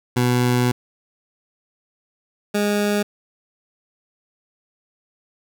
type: tone pair in turn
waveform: 20% pulse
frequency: 123.47 / 206.2 Hz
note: B2 / G#3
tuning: 0 / -12 cents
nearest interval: major sixth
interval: 888 cents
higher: second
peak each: -11 / -13 dBFS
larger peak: first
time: 0.16-0.72 / 2.54-3.03 s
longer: first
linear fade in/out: 10 ms
effects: none